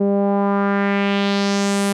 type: tone with low-pass filter sweep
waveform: sawtooth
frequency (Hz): 199.7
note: G3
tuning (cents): +32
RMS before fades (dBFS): -18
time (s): 0-1.93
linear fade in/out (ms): 10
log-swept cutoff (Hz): 470 to 11000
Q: 2.1
effects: none